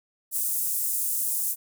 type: high-pass noise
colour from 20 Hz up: pink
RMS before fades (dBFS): -27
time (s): 0.31-1.56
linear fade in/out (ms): 50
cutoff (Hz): 8700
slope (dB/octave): 24
effects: none